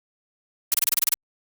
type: noise bursts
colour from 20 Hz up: blue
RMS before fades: -19 dBFS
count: 9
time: 0.72-1.14 s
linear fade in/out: 0 ms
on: 20 ms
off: 30 ms
effects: Opus 48 kbps